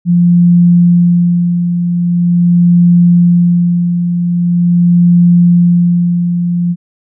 sine tone with tremolo, 174.2 Hz, F3, 4 cents flat, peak -3 dBFS, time 0.05-6.76 s, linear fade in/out 50 ms, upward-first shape sine, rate 0.43 Hz, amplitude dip 55%, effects none

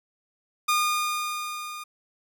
sawtooth tone with level ramp, 1218 Hz, D#6, 37 cents flat, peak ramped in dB -16 to -32 dBFS, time 0.68-1.84 s, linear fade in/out 10 ms, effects none

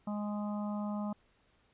harmonic tone, 207.7 Hz, G#3, in tune, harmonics 1 / 3 / 4 / 5 / 6, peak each -34 / -44 / -46 / -48 / -50 dBFS, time 0.07-1.13 s, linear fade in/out 5 ms, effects pink hiss -70 dBFS RMS until 1.73 s + resampled to 8000 Hz

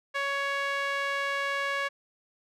sawtooth tone with band-pass filter, 558 Hz, C#5, 11 cents sharp, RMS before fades -30 dBFS, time 0.14-1.89 s, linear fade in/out 20 ms, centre 1800 Hz, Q 1.5, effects none

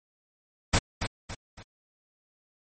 pink noise with echo, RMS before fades -21 dBFS, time 0.73-0.79 s, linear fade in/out 10 ms, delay 280 ms, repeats 3, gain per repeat -8 dB, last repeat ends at 1.63 s, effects MP3 32 kbps

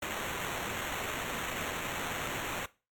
violet noise with sample-and-hold, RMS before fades -36 dBFS, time 0.02-2.66 s, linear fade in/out 5 ms, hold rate 4900 Hz, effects noise-tail reverb RT60 0.3 s tail -19 dB re dry + MP3 96 kbps

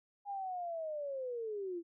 sine linear sweep, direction down, 819 to 329.6 Hz, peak -37 dBFS, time 0.25-1.83 s, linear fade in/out 50 ms, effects none

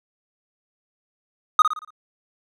triangle tone with echo, 1244.5 Hz, D#6, in tune, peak -7 dBFS, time 1.59-1.62 s, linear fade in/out 2 ms, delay 57 ms, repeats 5, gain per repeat -7 dB, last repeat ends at 1.905 s, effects none

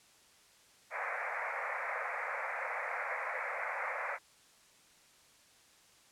white band-pass noise, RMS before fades -38 dBFS, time 0.9-4.19 s, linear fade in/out 50 ms, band 490 to 2300 Hz, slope 96 dB/octave, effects white hiss -63 dBFS RMS until 6.11 s + low-pass 9000 Hz 12 dB/octave

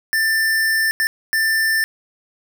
square tone bursts at uneven times, 1780 Hz, A6, 20 cents sharp, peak -16 dBFS, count 3, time 0.13-0.91 / 1-1.07 / 1.33-1.84 s, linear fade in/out 0 ms, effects none

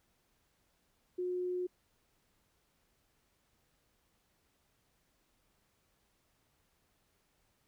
sine tone, 361.2 Hz, F#4, 42 cents flat, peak -33 dBFS, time 1.18-1.67 s, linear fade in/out 10 ms, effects pink hiss -75 dBFS RMS until 7.67 s

